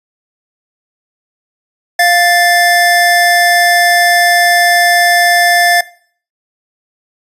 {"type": "tone pair together", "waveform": "square", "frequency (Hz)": [698.5, 1758.2], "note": ["F5", "A6"], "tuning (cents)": [0, -2], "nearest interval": "octave + major third", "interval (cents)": 1598, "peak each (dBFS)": -10, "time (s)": [1.99, 5.81], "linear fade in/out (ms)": 5, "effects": ["noise-tail reverb RT60 0.5 s tail -19 dB re dry", "resampled to 32000 Hz"]}